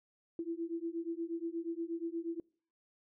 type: beating tone pair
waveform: sine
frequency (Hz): 330 / 338.4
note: E4 / E4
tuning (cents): +2 / +45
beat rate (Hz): 8.4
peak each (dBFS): -39 / -39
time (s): 0.39-2.4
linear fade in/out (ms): 2
effects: noise-tail reverb RT60 0.5 s tail -26 dB re dry